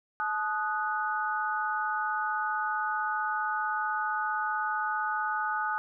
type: chord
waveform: sine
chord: D# diminished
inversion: second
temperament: equal with one note detuned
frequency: 861.4 / 1244.5 / 1480 Hz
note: A5 / D#6 / F#6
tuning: -37 / 0 / 0 cents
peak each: -32 dBFS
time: 0.2-5.78 s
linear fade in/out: 0 ms
effects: none